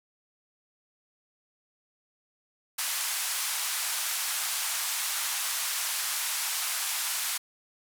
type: band-pass noise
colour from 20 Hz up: white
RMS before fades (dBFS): -31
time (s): 2.78-7.38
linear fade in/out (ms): 10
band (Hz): 830 to 13000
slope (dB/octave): 24
effects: none